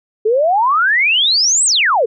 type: exponential two-way sweep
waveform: sine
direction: up then down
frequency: 415.3 to 8400 to 415.3 Hz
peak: -10 dBFS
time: 0.25-2.06 s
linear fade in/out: 10 ms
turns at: 1.65 s
effects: none